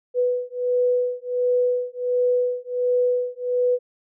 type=beating tone pair; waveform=sine; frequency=493.9 / 495.3 Hz; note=B4 / B4; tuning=0 / +5 cents; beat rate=1.4 Hz; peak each=-22 dBFS; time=0.14-3.79 s; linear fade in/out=50 ms; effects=none